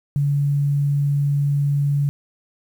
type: tone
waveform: sine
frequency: 142.7 Hz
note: D3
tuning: 49 cents flat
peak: -16 dBFS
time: 0.16-2.09 s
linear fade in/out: 0 ms
effects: 8-bit